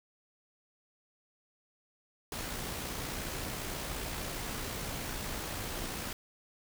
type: noise with amplitude modulation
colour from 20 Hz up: pink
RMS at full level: -37 dBFS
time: 2.32-6.13 s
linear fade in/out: 2 ms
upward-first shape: sine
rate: 60.3 Hz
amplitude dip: 30%
effects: none